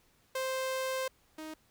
sawtooth tone pair in turn, 523.3 / 312.8 Hz, C5 / D#4, 0 / +9 cents, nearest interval major sixth, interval 891 cents, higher first, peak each -28 / -37 dBFS, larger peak first, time 0.35-1.08 / 1.38-1.54 s, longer first, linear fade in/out 5 ms, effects pink hiss -68 dBFS RMS until 1.7 s

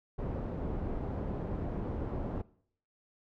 pink low-pass noise, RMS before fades -36 dBFS, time 0.18-2.42 s, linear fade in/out 10 ms, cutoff 580 Hz, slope 12 dB/octave, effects noise-tail reverb RT60 0.6 s tail -20 dB re dry

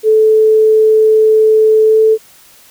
sine tone with pitch glide, 435.9 to 439.2 Hz, A4 to A4, -16 to -3 cents, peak -5 dBFS, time 0.03-2.18 s, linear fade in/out 50 ms, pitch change +13 cents, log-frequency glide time 1.84-2 s, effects white hiss -43 dBFS RMS until 2.7 s

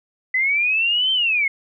sine linear two-way sweep, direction up then down, 1998 to 3132 to 2124 Hz, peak -16 dBFS, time 0.34-1.48 s, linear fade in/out 5 ms, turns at 1.12 s, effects none

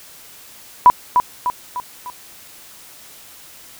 sine tone with echo, 987.8 Hz, B5, in tune, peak -3 dBFS, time 0.86-0.9 s, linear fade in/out 0 ms, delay 300 ms, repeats 4, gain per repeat -6 dB, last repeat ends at 2.1 s, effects white hiss -42 dBFS RMS until 3.79 s

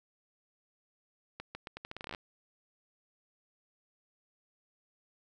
accelerating click train, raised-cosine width 0.3 ms, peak -25 dBFS, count 15, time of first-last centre 1.4-2.148 s, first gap 150 ms, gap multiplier 0.81, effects none

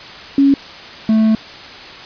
sine / triangle tone pair in turn, 277.2 / 219.5 Hz, C#4 / A3, 0 / -4 cents, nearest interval major third, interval 404 cents, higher first, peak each -7 dBFS, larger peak neither, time 0.38-0.54 / 1.09-1.35 s, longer second, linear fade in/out 2 ms, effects white hiss -33 dBFS RMS until 2.05 s + resampled to 11025 Hz

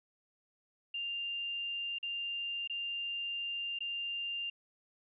sine tone with dropouts, 2794 Hz, F7, in tune, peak -35 dBFS, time 0.94-4.5 s, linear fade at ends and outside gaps 5 ms, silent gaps 1.986-2.028 / 2.676-2.697 / 3.789-3.805 s, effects none

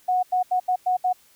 sine tone bursts at uneven times, 733 Hz, F#5, 16 cents flat, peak -18 dBFS, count 6, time 0.08-0.23 / 0.32-0.43 / 0.51-0.6 / 0.68-0.76 / 0.86-0.97 / 1.04-1.13 s, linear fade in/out 10 ms, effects white hiss -57 dBFS RMS until 1.35 s

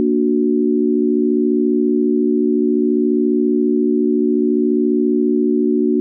sine chord, Bb augmented, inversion none, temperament equal with one note detuned, 233.1 / 293.7 / 368.1 Hz, Bb3 / D4 / F#4, 0 / 0 / -9 cents, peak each -17 dBFS, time 0-6 s, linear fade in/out 0 ms, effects none

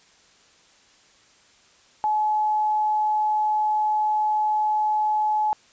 sine tone, 853 Hz, G#5, 46 cents sharp, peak -19 dBFS, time 2.04-5.53 s, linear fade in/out 0 ms, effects white hiss -56 dBFS RMS until 5.72 s + resampled to 16000 Hz

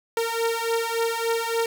sawtooth beating tone pair, 457.5 / 461 Hz, A#4 / A#4, -32 / -19 cents, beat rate 3.5 Hz, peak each -22 dBFS, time 0.17-1.66 s, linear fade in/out 2 ms, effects none

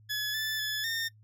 20% pulse tone with pitch steps, 1703 / 1750 / 1719 / 1822 Hz, G#6 / A6 / A6 / A#6, +43 / -10 / -41 / -40 cents, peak -25 dBFS, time 0.09-1.09 s, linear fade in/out 20 ms, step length 250 ms, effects noise-tail reverb RT60 0.1 s tail -21 dB re dry + added 107 Hz sine -55 dBFS peak until 1.23 s

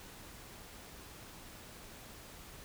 silence, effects pink hiss -52 dBFS RMS until 2.64 s

